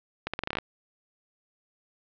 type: accelerating click train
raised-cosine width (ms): 0.3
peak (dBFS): -13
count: 10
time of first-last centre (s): 0.27-0.586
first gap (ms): 66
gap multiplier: 0.83
effects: low-pass 4000 Hz 12 dB/octave